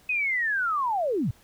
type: linear sweep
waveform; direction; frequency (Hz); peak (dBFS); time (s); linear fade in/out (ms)
sine; down; 2544 to 88.4; -23; 0.09-1.31; 5
effects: pink hiss -58 dBFS RMS until 1.43 s